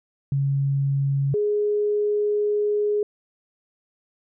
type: tone pair in turn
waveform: sine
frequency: 138.59 / 416.5 Hz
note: C#3 / G#4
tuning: 0 / +5 cents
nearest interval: octave + perfect fifth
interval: 1905 cents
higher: second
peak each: -19 dBFS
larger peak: neither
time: 0.32-1.34 / 1.34-3.03 s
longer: second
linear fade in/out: 2 ms
effects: none